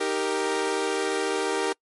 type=chord; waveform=sawtooth; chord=Eb major; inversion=none; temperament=equal; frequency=311.1 / 392 / 466.2 Hz; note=Eb4 / G4 / Bb4; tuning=0 / 0 / 0 cents; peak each=-28 / -23 / -24 dBFS; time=0-1.73 s; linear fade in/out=10 ms; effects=noise-tail reverb RT60 0.1 s tail -25 dB re dry + MP3 48 kbps